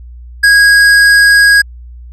sine tone with tanh clipping, 1646 Hz, G#6, 16 cents flat, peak -5 dBFS, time 0.43-1.62 s, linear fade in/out 10 ms, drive 16 dB, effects added 60 Hz sine -28 dBFS peak until 2.12 s + low-pass 11000 Hz 12 dB/octave

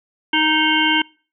harmonic tone, 311.1 Hz, D#4, in tune, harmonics 1 / 3 / 5 / 7 / 9 / 10, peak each -21 / -21 / -21 / -21 / -21 / -21 dBFS, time 0.33-1.02 s, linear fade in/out 5 ms, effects noise-tail reverb RT60 0.4 s tail -26 dB re dry

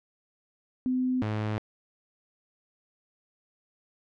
sine / sawtooth tone pair in turn, 254.9 / 107.17 Hz, C4 / A2, -45 / -45 cents, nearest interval octave + minor third, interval 1500 cents, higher first, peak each -24 dBFS, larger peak neither, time 0.86-1.22 / 1.22-1.58 s, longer neither, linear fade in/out 0 ms, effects low-pass 3000 Hz 12 dB/octave

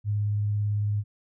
sine tone with vibrato, 103.83 Hz, G#2, in tune, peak -23 dBFS, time 0.04-1.04 s, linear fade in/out 50 ms, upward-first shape triangle, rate 18 Hz, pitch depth 16 cents each way, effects none

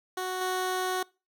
15% pulse tone with level steps, 370 Hz, F#4, in tune, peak -24 / -21 dBFS, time 0.17-1.03 s, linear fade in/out 5 ms, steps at 0.41 s, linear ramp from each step 2 ms, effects noise-tail reverb RT60 0.3 s tail -24 dB re dry

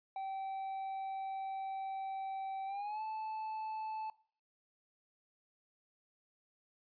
triangle tone with pitch glide, 773 to 872.7 Hz, G5 to A5, -24 to -14 cents, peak -36 dBFS, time 0.16-4.1 s, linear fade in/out 2 ms, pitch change +210 cents, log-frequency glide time 2.66-3.02 s, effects noise-tail reverb RT60 0.5 s tail -21 dB re dry + resampled to 11025 Hz

